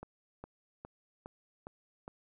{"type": "click train", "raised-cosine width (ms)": 1, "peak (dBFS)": -30, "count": 6, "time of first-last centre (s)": [0.03, 2.079], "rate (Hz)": 2.44, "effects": []}